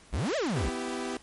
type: exponential two-way sweep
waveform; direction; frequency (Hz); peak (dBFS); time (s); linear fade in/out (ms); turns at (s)
45% pulse; up then down; 48 to 672 to 48; -27; 0.12-0.7; 20; 0.36
type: chord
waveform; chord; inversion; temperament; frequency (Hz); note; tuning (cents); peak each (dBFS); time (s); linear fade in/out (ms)
sawtooth; E minor; second; equal with one note detuned; 250.2 / 329.6 / 392; B3 / E4 / G4; +23 / 0 / 0; -31 / -34 / -32; 0.56-1.17; 2
effects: pink hiss -55 dBFS RMS until 1.22 s + MP3 48 kbps